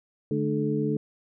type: tone cluster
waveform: sine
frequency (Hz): 146.9 / 215.8 / 300 / 431.6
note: D3 / A3 / D4 / A4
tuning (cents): +1 / -33 / +37 / -33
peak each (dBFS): -29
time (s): 0.31-0.97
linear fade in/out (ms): 2
effects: none